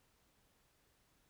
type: silence
effects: pink hiss -74 dBFS RMS until 1.29 s